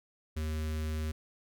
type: tone with notch filter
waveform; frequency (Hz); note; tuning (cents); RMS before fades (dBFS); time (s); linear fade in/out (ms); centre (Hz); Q
square; 77.78; D#2; 0; -34; 0.36-1.12; 10; 790; 1.2
effects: none